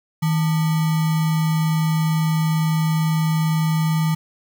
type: tone with sample-and-hold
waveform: sine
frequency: 158.9 Hz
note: D#3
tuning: 37 cents sharp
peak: -16 dBFS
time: 0.22-4.15 s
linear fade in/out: 10 ms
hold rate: 1050 Hz
effects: none